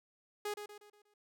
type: tone with echo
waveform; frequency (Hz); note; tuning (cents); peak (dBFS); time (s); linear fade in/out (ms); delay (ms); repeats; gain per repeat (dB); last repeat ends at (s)
sawtooth; 415.3; G#4; 0; -32; 0.45-0.54; 5; 120; 5; -7; 1.14
effects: none